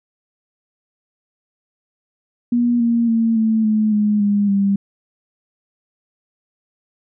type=tone with pitch steps; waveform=sine; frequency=240 / 233.6 / 227.3 / 221.2 / 215.3 / 209.5 / 203.9 / 198.46 Hz; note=B3 / A#3 / A#3 / A3 / A3 / G#3 / G#3 / G3; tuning=-49 / +4 / -43 / +9 / -37 / +15 / -32 / +22 cents; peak=-13 dBFS; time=2.52-4.76 s; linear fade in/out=5 ms; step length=280 ms; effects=none